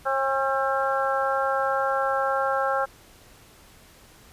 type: harmonic tone with a mistuned harmonic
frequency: 270.1 Hz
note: C#4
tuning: 45 cents flat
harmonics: 2 / 3 / 4 / 5 / 6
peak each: -26 / -27 / -31 / -27 / -32 dBFS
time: 0.05-2.86 s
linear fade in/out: 20 ms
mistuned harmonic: 6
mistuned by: -30 cents
effects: pink hiss -52 dBFS RMS until 4.32 s + resampled to 32000 Hz